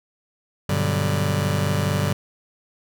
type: chord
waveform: sawtooth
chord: G major seventh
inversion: none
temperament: just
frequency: 98 / 122.5 / 147 / 183.75 Hz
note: G2 / B2 / D3 / F#3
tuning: 0 / -14 / +2 / -12 cents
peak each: -19 / -25 / -19 / -24 dBFS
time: 0.69-2.13 s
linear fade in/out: 5 ms
effects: none